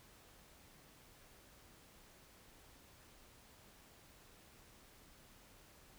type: silence
effects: pink hiss -63 dBFS RMS until 5.98 s